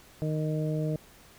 harmonic tone, 154.7 Hz, D#3, 10 cents flat, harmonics 1 / 2 / 3 / 4, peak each -28 / -35 / -36 / -37 dBFS, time 0.22-0.96 s, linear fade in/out 0 ms, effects pink hiss -55 dBFS RMS until 1.38 s

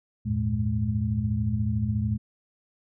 sine tone cluster, 81.8 / 98.8 / 112.7 / 211.6 Hz, E2 / G2 / A2 / G#3, -13 / +14 / +42 / +33 cents, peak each -31 / -32 / -26 / -29 dBFS, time 0.25-2.18 s, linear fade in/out 20 ms, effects none

